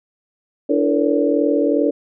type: tone cluster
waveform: sine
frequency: 291.4 / 334 / 447.6 / 487.5 / 569 Hz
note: D4 / E4 / A4 / B4 / C#5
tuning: -13 / +23 / +30 / -23 / +45 cents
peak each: -18 / -22 / -20 / -23 / -21 dBFS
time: 0.69-1.91 s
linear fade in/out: 10 ms
effects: none

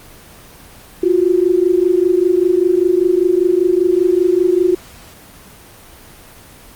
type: tone pair together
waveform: sine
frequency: 346.4 / 371.5 Hz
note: F4 / F#4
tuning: -14 / +7 cents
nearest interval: minor second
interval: 121 cents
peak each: -13 dBFS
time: 1.03-4.75 s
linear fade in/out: 5 ms
effects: pink hiss -40 dBFS RMS until 6.75 s + Opus 24 kbps

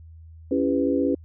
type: chord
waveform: sine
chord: C# half-diminished seventh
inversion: none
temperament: just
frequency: 277.2 / 332.6 / 399.1 / 498.9 Hz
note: C#4 / E4 / G4 / B4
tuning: 0 / +16 / +31 / +17 cents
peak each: -22 / -27 / -27 / -26 dBFS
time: 0.51-1.15 s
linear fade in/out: 5 ms
effects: added 81 Hz sine -42 dBFS peak until 1.24 s

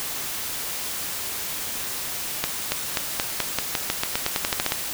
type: accelerating click train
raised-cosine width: 0.2 ms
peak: -4 dBFS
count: 17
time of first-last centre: 2.44-4.721 s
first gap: 280 ms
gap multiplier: 0.9
effects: white hiss -30 dBFS RMS until 4.93 s

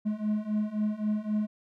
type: beating tone pair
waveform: triangle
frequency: 210 / 213.8 Hz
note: G#3 / A3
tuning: +19 / -49 cents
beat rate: 3.8 Hz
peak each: -29 / -27 dBFS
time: 0.05-1.47 s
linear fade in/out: 20 ms
effects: none

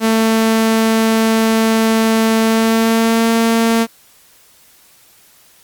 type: tone with pitch glide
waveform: sawtooth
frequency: 223.1 to 227.9 Hz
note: A3 to A#3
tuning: +24 to -39 cents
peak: -7 dBFS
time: 0-3.87 s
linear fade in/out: 50 ms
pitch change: +37 cents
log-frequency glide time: 2.42-3.27 s
effects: white hiss -48 dBFS RMS until 5.63 s + Opus 48 kbps

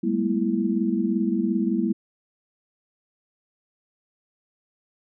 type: tone cluster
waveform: sine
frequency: 196.5 / 214.1 / 239.6 / 330.9 Hz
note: G3 / A3 / A#3 / E4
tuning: +4 / -47 / +48 / +7 cents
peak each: -26 dBFS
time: 0.03-1.93 s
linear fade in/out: 10 ms
effects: none

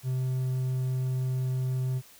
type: tone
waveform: triangle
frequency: 129 Hz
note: C3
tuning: 24 cents flat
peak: -24 dBFS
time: 0.03-2.02 s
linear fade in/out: 50 ms
effects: white hiss -54 dBFS RMS until 2.19 s

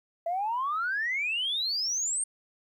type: exponential sweep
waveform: sine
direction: up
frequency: 659.3 to 8870 Hz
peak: -26 dBFS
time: 0.26-2.24 s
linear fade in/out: 5 ms
effects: tanh soft clip ceiling -22 dBFS + 11-bit

